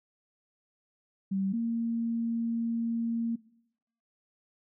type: tone pair in turn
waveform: sine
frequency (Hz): 193.6 / 230.9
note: G3 / A#3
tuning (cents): -21 / -16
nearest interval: minor third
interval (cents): 305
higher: second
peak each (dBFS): -27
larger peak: neither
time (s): 1.31-1.53 / 1.53-3.36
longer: second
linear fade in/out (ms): 10
effects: noise-tail reverb RT60 0.8 s tail -22 dB re dry